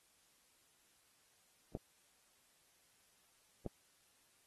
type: clicks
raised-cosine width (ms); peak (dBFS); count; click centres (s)
2; -28; 2; 1.751 / 3.663
effects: white hiss -72 dBFS RMS until 4.46 s + AAC 32 kbps